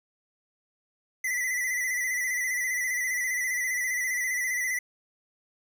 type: tone with vibrato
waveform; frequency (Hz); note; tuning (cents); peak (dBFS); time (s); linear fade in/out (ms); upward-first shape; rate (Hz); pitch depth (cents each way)
square; 1995; B6; +17; -27; 1.24-4.79; 5; square; 15; 40
effects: none